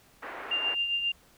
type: band-pass noise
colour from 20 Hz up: white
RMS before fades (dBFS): -40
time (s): 0.22-0.75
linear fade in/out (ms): 10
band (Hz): 310 to 1900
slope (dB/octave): 24
type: tone with tremolo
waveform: sine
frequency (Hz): 2794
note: F7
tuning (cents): 0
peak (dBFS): -24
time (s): 0.51-1.12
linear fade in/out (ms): 5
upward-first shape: triangle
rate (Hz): 7.5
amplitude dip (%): 55
effects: pink hiss -60 dBFS RMS until 1.37 s